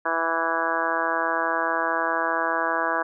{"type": "harmonic tone", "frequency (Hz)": 164.81, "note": "E3", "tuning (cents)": 0, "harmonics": [2, 3, 4, 5, 6, 7, 8, 9, 10], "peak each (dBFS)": [-34, -33, -29, -33, -28, -29, -34, -30, -29], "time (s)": [0.05, 3.03], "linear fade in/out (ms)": 10, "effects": []}